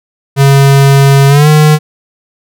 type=tone with pitch glide; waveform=square; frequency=138.2 to 152.46 Hz; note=C#3 to D#3; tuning=-5 to -35 cents; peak=-3 dBFS; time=0.36-1.79 s; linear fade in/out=50 ms; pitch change=+170 cents; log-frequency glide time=1.28-1.48 s; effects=none